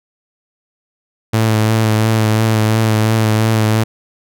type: tone with vibrato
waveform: sawtooth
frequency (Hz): 110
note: A2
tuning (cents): 0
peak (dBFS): -7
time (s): 1.33-3.84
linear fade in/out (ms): 10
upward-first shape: sine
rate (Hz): 2.9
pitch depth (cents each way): 26
effects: none